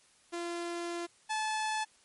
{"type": "tone pair in turn", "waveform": "sawtooth", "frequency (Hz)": [343.7, 866.1], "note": ["F4", "A5"], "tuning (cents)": [-28, -28], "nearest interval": "octave + major third", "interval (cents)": 1600, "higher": "second", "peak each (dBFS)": [-31, -27], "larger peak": "second", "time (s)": [[0.32, 1.07], [1.29, 1.85]], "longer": "first", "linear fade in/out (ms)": 20, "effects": ["white hiss -64 dBFS RMS until 2.04 s", "MP3 48 kbps"]}